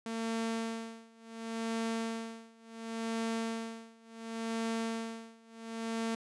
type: tone with tremolo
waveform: sawtooth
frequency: 226.7 Hz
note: A#3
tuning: 48 cents flat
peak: -28 dBFS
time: 0.06-6.15 s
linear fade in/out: 2 ms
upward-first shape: sine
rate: 0.7 Hz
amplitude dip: 95%
effects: resampled to 22050 Hz